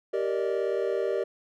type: chord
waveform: triangle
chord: Eb major seventh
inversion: first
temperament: just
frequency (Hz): 388.9 / 466.7 / 583.4 / 622.3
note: G4 / Bb4 / D5 / Eb5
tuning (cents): -14 / +2 / -12 / 0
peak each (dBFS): -27 / -28 / -30 / -32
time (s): 0.13-1.24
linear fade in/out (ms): 10
effects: none